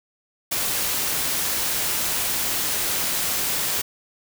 white noise, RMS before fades -24 dBFS, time 0.51-3.82 s, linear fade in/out 10 ms, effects none

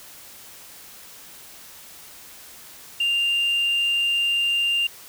sine tone with frequency modulation, 2794 Hz, F7, in tune, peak -17 dBFS, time 3-4.87 s, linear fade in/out 5 ms, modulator 65.3 Hz, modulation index 0.29, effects tanh soft clip ceiling -17 dBFS + white hiss -44 dBFS RMS until 5.08 s

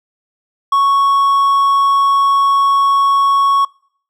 triangle tone, 1108.7 Hz, C#6, in tune, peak -7 dBFS, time 0.72-3.65 s, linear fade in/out 5 ms, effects noise-tail reverb RT60 0.6 s tail -26 dB re dry

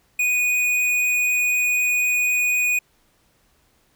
sine tone with tanh clipping, 2474 Hz, D#7, 10 cents flat, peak -19 dBFS, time 0.19-2.79 s, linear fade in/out 5 ms, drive 15 dB, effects pink hiss -62 dBFS RMS until 3.95 s

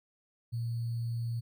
sine tone with sample-and-hold, 116.9 Hz, A#2, 5 cents sharp, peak -31 dBFS, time 0.52-1.41 s, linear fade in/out 20 ms, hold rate 4410 Hz, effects none

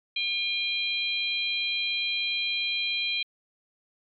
harmonic tone, 803 Hz, G5, 41 cents sharp, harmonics 3 / 4 / 5, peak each -29 / -30 / -31 dBFS, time 0.16-3.23 s, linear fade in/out 5 ms, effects MP3 96 kbps

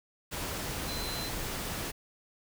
sine tone in noise, 4063 Hz, B7, 48 cents sharp, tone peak -39 dBFS, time 0.87-1.3 s, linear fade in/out 20 ms, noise pink, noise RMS -36 dBFS, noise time 0.31-1.92 s, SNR -6 dB, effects none

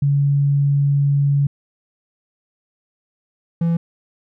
sine / triangle tone pair in turn, 141.5 / 167.78 Hz, C#3 / E3, +36 / +31 cents, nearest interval minor third, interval 295 cents, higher second, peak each -13 dBFS, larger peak neither, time 0.02-1.47 / 3.61-3.77 s, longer first, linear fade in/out 5 ms, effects none

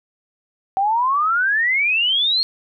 sine exponential sweep, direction up, 758 to 4329 Hz, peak -15 dBFS, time 0.77-2.43 s, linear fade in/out 0 ms, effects none

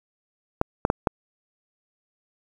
clicks, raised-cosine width 1 ms, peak -5 dBFS, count 4, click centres 0.614 / 0.851 / 0.901 / 1.072 s, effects 7-bit

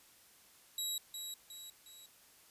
20% pulse tone with echo, 3867 Hz, B7, 37 cents flat, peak -30 dBFS, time 0.78-0.98 s, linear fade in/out 2 ms, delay 360 ms, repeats 3, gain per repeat -6 dB, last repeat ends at 2.06 s, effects white hiss -63 dBFS RMS until 2.5 s + resampled to 32000 Hz

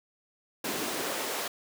pink noise with high-pass filter sweep, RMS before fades -33 dBFS, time 0.64-1.48 s, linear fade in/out 5 ms, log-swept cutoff 240 to 530 Hz, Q 1.3, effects none

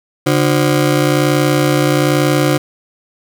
25% pulse ring-modulated tone, 220.9 Hz, A3, 7 cents sharp, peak -4 dBFS, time 0.26-2.58 s, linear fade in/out 10 ms, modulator 79.9 Hz, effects none

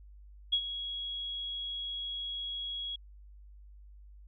sine tone with ADSR envelope, 3322 Hz, G#7, in tune, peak -23 dBFS, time 0.52-2.96 s, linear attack 13 ms, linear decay 71 ms, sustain -12 dB, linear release 6 ms, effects added 50 Hz sine -50 dBFS peak until 4.27 s

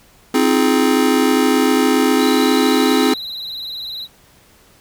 square chord, F minor seventh, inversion second, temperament just, 261.9 / 314.3 / 349.2 / 419.1 Hz, C4 / Eb4 / F4 / Ab4, +2 / +18 / 0 / +16 cents, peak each -16 / -19 / -22 / -19 dBFS, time 0.34-3.14 s, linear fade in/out 5 ms
triangle tone with vibrato, 3951 Hz, B7, in tune, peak -24 dBFS, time 2.17-4.08 s, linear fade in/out 50 ms, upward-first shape triangle, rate 20 Hz, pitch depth 85 cents each way
effects pink hiss -50 dBFS RMS until 4.8 s

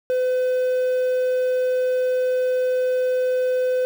triangle tone with quantisation, 507 Hz, B4, 45 cents sharp, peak -16 dBFS, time 0.1-3.85 s, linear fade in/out 0 ms, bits 7, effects none

